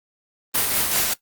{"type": "noise with tremolo", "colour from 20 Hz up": "white", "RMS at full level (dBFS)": -19, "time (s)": [0.54, 1.14], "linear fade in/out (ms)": 10, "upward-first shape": "triangle", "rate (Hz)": 5.1, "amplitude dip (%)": 45, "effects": ["noise-tail reverb RT60 0.1 s tail -17 dB re dry", "Opus 32 kbps"]}